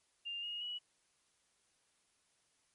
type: tone with pitch steps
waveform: sine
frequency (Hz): 2800 / 2864 / 2929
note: F7 / F7 / F#7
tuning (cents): +4 / +43 / -18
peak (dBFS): -39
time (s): 0.25-0.79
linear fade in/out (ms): 20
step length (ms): 180
effects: white hiss -75 dBFS RMS until 2.74 s + MP3 48 kbps